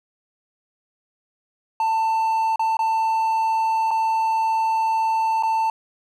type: tone with dropouts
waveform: triangle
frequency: 891 Hz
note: A5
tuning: 22 cents sharp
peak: -16 dBFS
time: 1.8-5.7 s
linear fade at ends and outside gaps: 2 ms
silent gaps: 2.559-2.594 / 2.769-2.791 / 3.908-3.912 / 5.426-5.433 s
effects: none